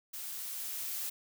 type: noise with level ramp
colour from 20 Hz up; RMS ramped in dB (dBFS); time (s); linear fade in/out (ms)
blue; -42 to -37; 0.13-1.1; 10
effects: none